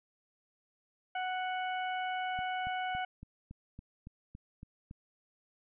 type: harmonic tone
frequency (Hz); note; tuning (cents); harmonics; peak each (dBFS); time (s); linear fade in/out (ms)
740; F#5; 0; 1 / 2 / 3 / 4; -34 / -40 / -44 / -46; 1.15-3.05; 5
type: click train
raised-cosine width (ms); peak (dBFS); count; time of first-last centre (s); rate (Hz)
5; -34; 10; 2.39-4.911; 3.57
effects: none